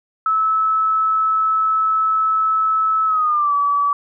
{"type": "tone with pitch glide", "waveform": "sine", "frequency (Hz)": [1302, 1146.6], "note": ["E6", "D6"], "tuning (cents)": [-22, -42], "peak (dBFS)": -14, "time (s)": [0.26, 3.93], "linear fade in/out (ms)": 2, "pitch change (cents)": -220, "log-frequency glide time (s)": [3.06, 3.54], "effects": []}